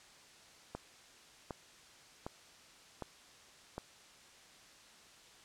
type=click train; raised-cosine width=1 ms; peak=-26 dBFS; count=5; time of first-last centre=0.75-3.78 s; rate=1.32 Hz; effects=white hiss -59 dBFS RMS until 5.44 s + low-pass 7000 Hz 12 dB/octave